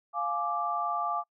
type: chord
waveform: sine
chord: D diminished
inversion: first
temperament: equal with one note detuned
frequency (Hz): 698.5 / 843.2 / 1174.7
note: F5 / Ab5 / D6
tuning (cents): 0 / +26 / 0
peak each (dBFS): -33 / -35 / -30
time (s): 0.13-1.24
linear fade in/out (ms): 50
effects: noise-tail reverb RT60 0.1 s tail -25 dB re dry